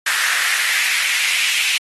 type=noise with high-pass filter sweep; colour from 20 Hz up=pink; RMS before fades=-19 dBFS; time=0.06-1.78 s; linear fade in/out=5 ms; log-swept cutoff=1600 to 2600 Hz; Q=3.2; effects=AAC 32 kbps